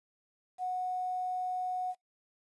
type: tone with quantisation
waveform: sine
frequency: 734 Hz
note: F#5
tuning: 14 cents flat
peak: -31 dBFS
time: 0.58-1.95 s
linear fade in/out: 50 ms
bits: 10
effects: noise-tail reverb RT60 0.1 s tail -19 dB re dry + resampled to 24000 Hz